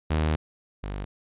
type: tone pair in turn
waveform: sawtooth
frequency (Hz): 77.78 / 49.54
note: D#2 / G1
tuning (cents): 0 / +19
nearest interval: minor sixth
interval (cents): 781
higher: first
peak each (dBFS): -18 / -27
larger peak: first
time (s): 0.1-0.36 / 0.83-1.05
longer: first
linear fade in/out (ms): 10
effects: resampled to 8000 Hz